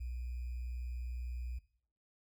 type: tone with sample-and-hold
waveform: sine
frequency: 61.1 Hz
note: B1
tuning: 18 cents flat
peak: -38 dBFS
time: 0-1.59 s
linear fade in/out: 10 ms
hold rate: 2450 Hz
effects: noise-tail reverb RT60 0.6 s tail -18 dB re dry